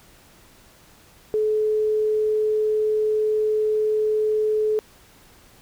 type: tone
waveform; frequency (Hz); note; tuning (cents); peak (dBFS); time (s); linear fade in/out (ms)
sine; 429.5; A4; -42; -18; 1.34-4.79; 0
effects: pink hiss -52 dBFS RMS until 5.61 s